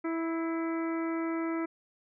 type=harmonic tone with a mistuned harmonic; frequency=328.5 Hz; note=E4; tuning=6 cents flat; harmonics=1 / 2 / 3 / 4 / 5 / 6 / 7; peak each=-30 / -41 / -43 / -41 / -49 / -45 / -49 dBFS; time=0.04-1.66 s; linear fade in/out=10 ms; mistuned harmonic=6; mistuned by=+32 cents; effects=none